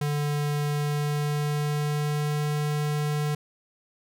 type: tone with pitch glide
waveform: square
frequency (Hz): 146.83 to 148.79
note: D3 to D3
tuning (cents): 0 to +23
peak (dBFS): -25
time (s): 0.01-3.35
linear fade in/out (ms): 5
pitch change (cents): +23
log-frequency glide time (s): 0.66-2.48
effects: none